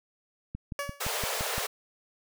click train, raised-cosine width 5 ms, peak -23 dBFS, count 7, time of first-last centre 0.55-1.581 s, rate 5.82 Hz
15% pulse tone with exponential decay, 568 Hz, C#5, 42 cents sharp, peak -22 dBFS, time 0.79-1.09 s, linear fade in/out 1 ms, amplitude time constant 65 ms
pink high-pass noise, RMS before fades -32 dBFS, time 1-1.67 s, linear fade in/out 10 ms, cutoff 410 Hz, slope 96 dB/octave
effects none

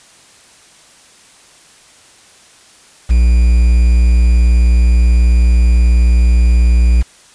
triangle tone with quantisation, 59.3 Hz, A#1, 30 cents sharp, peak -4 dBFS, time 3.09-7.03 s, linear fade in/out 20 ms, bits 5, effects white hiss -44 dBFS RMS until 7.34 s + resampled to 22050 Hz

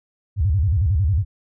sine tone with vibrato, 85.8 Hz, F2, 30 cents flat, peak -15 dBFS, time 0.36-1.25 s, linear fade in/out 50 ms, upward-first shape square, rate 11 Hz, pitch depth 280 cents each way, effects none

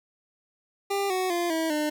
25% pulse tone with pitch steps, 398.1 / 371.4 / 346.6 / 323.4 / 301.7 Hz, G4 / F#4 / F4 / E4 / D4, +27 / +7 / -13 / -33 / +47 cents, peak -21 dBFS, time 0.9-1.9 s, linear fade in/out 10 ms, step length 200 ms, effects 10-bit

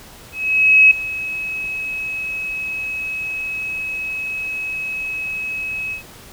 sine tone with ADSR envelope, 2562 Hz, E7, 50 cents flat, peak -5 dBFS, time 0.32-6.03 s, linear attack 590 ms, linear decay 5 ms, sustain -17 dB, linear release 110 ms, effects pink hiss -41 dBFS RMS until 6.32 s

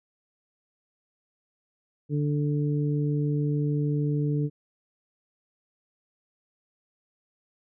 harmonic tone, 146.83 Hz, D3, in tune, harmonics 1 / 2 / 3, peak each -24 / -30 / -34 dBFS, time 2.09-4.5 s, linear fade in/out 50 ms, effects none

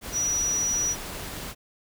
sine tone in noise, 5840 Hz, F#8, 24 cents flat, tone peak -23 dBFS, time 0.12-0.96 s, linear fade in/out 50 ms, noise pink, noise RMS -36 dBFS, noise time 0.01-1.55 s, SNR +10 dB, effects none

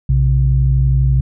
sine tone pair together, 60.64 / 132.8 Hz, B1 / C3, -31 / +26 cents, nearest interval octave + major second, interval 1357 cents, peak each -12 dBFS, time 0.09-1.21 s, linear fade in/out 5 ms, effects tanh soft clip ceiling -2 dBFS

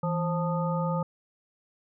harmonic tone with a mistuned harmonic, 176.4 Hz, F3, 18 cents sharp, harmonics 1 / 3 / 5 / 7, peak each -27 / -32 / -34 / -35 dBFS, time 0.03-1.03 s, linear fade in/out 5 ms, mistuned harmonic 1, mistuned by -120 cents, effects none

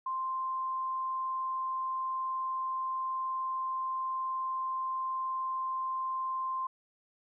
sine tone, 1046.5 Hz, C6, in tune, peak -31 dBFS, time 0.06-6.67 s, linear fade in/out 5 ms, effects none

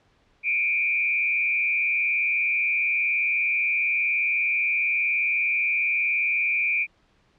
sine tone with frequency modulation, 2378 Hz, D7, 21 cents sharp, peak -20 dBFS, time 0.43-6.87 s, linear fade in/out 50 ms, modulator 117 Hz, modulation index 0.86, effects pink hiss -63 dBFS RMS until 7.38 s + low-pass 4000 Hz 12 dB/octave

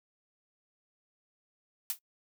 blue noise with exponential decay, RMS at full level -28 dBFS, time 1.9-1.99 s, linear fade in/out 1 ms, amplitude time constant 19 ms, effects noise-tail reverb RT60 0.1 s tail -22 dB re dry

